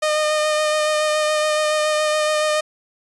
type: tone with vibrato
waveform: sawtooth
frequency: 611 Hz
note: D#5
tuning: 32 cents flat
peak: -13 dBFS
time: 0.02-2.61 s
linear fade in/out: 10 ms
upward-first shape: sine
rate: 7.1 Hz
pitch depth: 15 cents each way
effects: resampled to 24000 Hz